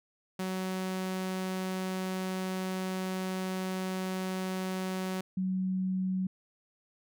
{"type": "tone pair in turn", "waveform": ["sawtooth", "sine"], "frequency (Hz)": [187, 187], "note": ["F#3", "F#3"], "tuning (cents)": [19, 19], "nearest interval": "unison", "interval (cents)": 0, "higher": "neither", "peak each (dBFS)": -28, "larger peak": "neither", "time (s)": [[0.39, 5.21], [5.37, 6.27]], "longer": "first", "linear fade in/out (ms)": 5, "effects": []}